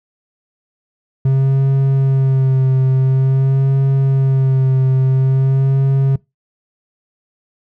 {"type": "tone with vibrato", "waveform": "triangle", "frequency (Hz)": 133.6, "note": "C3", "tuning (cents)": 36, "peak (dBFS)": -8, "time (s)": [1.25, 6.16], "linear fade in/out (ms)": 5, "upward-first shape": "sine", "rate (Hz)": 0.48, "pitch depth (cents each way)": 29, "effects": ["noise-tail reverb RT60 0.2 s tail -22 dB re dry"]}